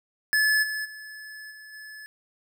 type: tone with level steps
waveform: square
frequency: 1723 Hz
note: A6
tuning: 37 cents flat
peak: -20 / -29 / -40 / -44 / -41 dBFS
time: 0.33-2.06 s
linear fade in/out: 0 ms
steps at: 0.62 / 0.84 / 1.5 / 1.72 s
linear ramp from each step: 20 ms
effects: none